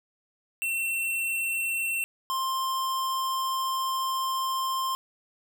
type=tone pair in turn; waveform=square; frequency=2706 / 1052.4 Hz; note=E7 / C6; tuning=+45 / +10 cents; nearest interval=octave + major third; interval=1635 cents; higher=first; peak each=-27 dBFS; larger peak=neither; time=0.62-2.04 / 2.3-4.95 s; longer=second; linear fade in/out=0 ms; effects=none